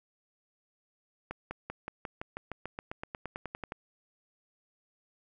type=accelerating click train; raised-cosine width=0.5 ms; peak=-22 dBFS; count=19; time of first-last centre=1.31-3.721 s; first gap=200 ms; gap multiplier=0.95; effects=none